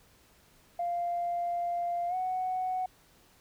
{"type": "tone with pitch glide", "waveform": "sine", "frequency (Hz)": [696, 741.7], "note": ["F5", "F#5"], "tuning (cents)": [-6, 4], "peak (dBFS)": -28, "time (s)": [0.79, 2.86], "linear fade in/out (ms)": 5, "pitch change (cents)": 110, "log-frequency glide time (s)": [2.08, 2.15], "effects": ["tanh soft clip ceiling -24 dBFS", "pink hiss -62 dBFS RMS until 3.4 s"]}